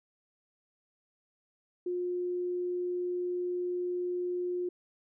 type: tone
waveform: sine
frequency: 357 Hz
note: F4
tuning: 38 cents sharp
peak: -30 dBFS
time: 1.86-4.69 s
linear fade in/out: 5 ms
effects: none